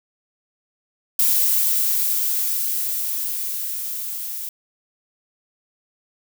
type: noise with level ramp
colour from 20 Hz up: violet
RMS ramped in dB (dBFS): -17 to -30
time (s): 1.19-4.49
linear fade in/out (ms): 2
effects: none